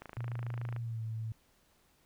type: click train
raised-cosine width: 0.5 ms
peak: -30 dBFS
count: 21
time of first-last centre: 0.02-0.763 s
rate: 26.9 Hz
type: tone with pitch glide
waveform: sine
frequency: 118.9 to 111.58 Hz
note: A#2 to A2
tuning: +35 to +25 cents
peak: -35 dBFS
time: 0.17-1.32 s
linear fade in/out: 0 ms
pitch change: -110 cents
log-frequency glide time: 0.73-1.03 s
effects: pink hiss -69 dBFS RMS until 2.05 s